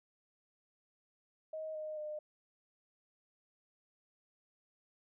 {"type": "tone with pitch steps", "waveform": "sine", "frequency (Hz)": [629, 617.5, 606.2], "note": ["D#5", "D#5", "D#5"], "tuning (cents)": [19, -13, -45], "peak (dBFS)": -39, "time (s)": [1.53, 2.19], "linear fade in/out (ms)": 5, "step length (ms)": 220, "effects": []}